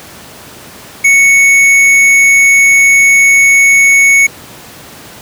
sine tone with hard clipping, 2217 Hz, C#7, in tune, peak -5 dBFS, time 1.04-4.27 s, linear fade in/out 10 ms, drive 10 dB, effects pink hiss -32 dBFS RMS until 5.21 s + high-pass 100 Hz 12 dB/octave

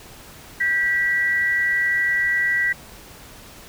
sine tone pair together, 1587.8 / 1948 Hz, G6 / B6, +22 / -24 cents, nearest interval major third, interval 354 cents, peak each -25 / -18 dBFS, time 0.6-2.73 s, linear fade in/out 10 ms, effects pink hiss -43 dBFS RMS until 3.68 s

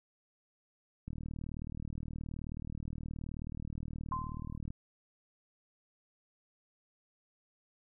click train, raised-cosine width 5 ms, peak -29 dBFS, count 142, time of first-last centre 1.08-4.705 s, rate 38.9 Hz
sine tone with exponential decay, 1037 Hz, C6, 16 cents flat, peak -31 dBFS, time 4.12-4.57 s, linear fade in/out 1 ms, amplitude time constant 97 ms
effects none

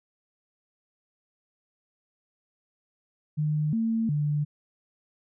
sine tone with pitch steps, 151.6 / 225.6 / 147.9 Hz, D#3 / A3 / D3, -45 / +44 / +13 cents, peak -23 dBFS, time 3.37-4.45 s, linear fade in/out 20 ms, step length 360 ms, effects none

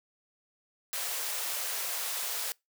white high-pass noise, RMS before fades -34 dBFS, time 0.93-2.52 s, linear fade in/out 0 ms, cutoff 430 Hz, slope 48 dB/octave, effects noise-tail reverb RT60 0.2 s tail -25 dB re dry

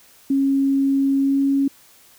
sine tone with pitch glide, 273.7 to 275.8 Hz, C#4 to C#4, -22 to -9 cents, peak -15 dBFS, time 0.3-1.68 s, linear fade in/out 5 ms, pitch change +13 cents, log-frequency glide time 1.2-1.41 s, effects white hiss -51 dBFS RMS until 2.18 s

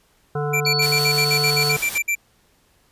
harmonic tone, 146.83 Hz, D3, in tune, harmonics 1 / 3 / 5 / 7 / 9 / 10, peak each -24 / -25 / -30 / -35 / -33 / -37 dBFS, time 0.35-1.77 s, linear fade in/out 5 ms
square tone bursts, 2349 Hz, D7, in tune, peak -19 dBFS, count 13, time 0.53-2.153 s, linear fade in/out 10 ms, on 75 ms, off 54 ms
sine tone, 4435 Hz, C#8, in tune, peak -20 dBFS, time 0.65-1.72 s, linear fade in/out 2 ms
white noise with tremolo, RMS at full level -28 dBFS, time 0.82-1.98 s, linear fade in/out 2 ms, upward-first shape sine, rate 6.3 Hz, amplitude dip 25%
effects pink hiss -60 dBFS RMS until 2.91 s + resampled to 32000 Hz

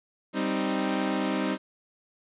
sawtooth chord, C minor, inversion second, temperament equal, 196 / 261.6 / 311.1 Hz, G3 / C4 / Eb4, 0 / 0 / 0 cents, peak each -26 dBFS, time 0.33-1.58 s, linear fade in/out 50 ms, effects resampled to 8000 Hz + 10-bit

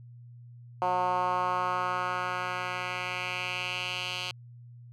10% pulse tone with band-pass filter sweep, 181.2 Hz, F#3, 36 cents flat, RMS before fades -31 dBFS, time 0.82-4.31 s, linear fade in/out 0 ms, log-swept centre 850 to 3400 Hz, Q 2.5, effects added 120 Hz sine -46 dBFS peak until 4.92 s

